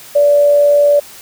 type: tone with amplitude modulation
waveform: sine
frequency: 580 Hz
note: D5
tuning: 22 cents flat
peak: -5 dBFS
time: 0.15-1 s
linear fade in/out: 10 ms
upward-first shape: sine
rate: 99.3 Hz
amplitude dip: 25%
effects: white hiss -36 dBFS RMS until 1.21 s